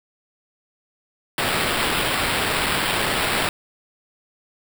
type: noise with sample-and-hold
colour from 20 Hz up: violet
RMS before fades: -22 dBFS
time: 1.38-3.49 s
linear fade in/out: 2 ms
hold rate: 6300 Hz
effects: none